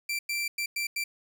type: tone bursts at uneven times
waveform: sawtooth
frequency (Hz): 2349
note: D7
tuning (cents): 0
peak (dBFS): -25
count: 5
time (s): 0.09-0.19 / 0.29-0.48 / 0.58-0.66 / 0.76-0.87 / 0.96-1.04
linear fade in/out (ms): 5
effects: none